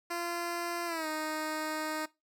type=tone with pitch glide; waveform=10% pulse; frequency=344.3 to 310.3 Hz; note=F4 to D#4; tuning=-25 to -5 cents; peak=-25 dBFS; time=0.1-2.06 s; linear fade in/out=10 ms; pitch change=-180 cents; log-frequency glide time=0.86-1.07 s; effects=noise-tail reverb RT60 0.2 s tail -19 dB re dry